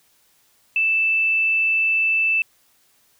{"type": "tone", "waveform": "sine", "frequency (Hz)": 2643, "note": "E7", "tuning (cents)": 4, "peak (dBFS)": -16, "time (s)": [0.76, 2.42], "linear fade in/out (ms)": 2, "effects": ["white hiss -60 dBFS RMS until 3.19 s"]}